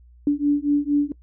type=beating tone pair; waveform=sine; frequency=287.6 / 291.9 Hz; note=D4 / D4; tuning=-36 / -10 cents; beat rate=4.3 Hz; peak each=-20 dBFS; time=0.27-1.12 s; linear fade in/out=2 ms; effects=noise-tail reverb RT60 0.1 s tail -22 dB re dry + added 60 Hz sine -47 dBFS peak until 1.22 s